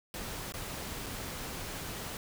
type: noise with dropouts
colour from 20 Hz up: pink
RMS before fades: -40 dBFS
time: 0.14-2.17 s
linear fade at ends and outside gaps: 1 ms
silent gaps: 0.522-0.539 / 1.062-1.065 s
effects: none